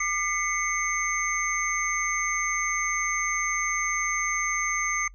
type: tone cluster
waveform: sine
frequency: 1201 / 2023 / 2197 / 6300 Hz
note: D6 / B6 / C#7 / G8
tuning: +38 / +41 / -16 / +8 cents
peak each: -30 dBFS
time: 0-5.08 s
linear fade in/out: 5 ms
effects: noise-tail reverb RT60 0.1 s tail -23 dB re dry + added 45 Hz sine -45 dBFS peak until 5.14 s